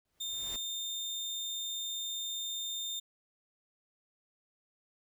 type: noise with exponential growth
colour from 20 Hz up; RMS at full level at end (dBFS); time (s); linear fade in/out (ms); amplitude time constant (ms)
pink; -44; 0.05-0.56; 1; 110
type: tone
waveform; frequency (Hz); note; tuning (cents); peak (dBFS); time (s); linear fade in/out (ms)
30% pulse; 3625; A#7; -49; -33; 0.2-3; 10
effects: none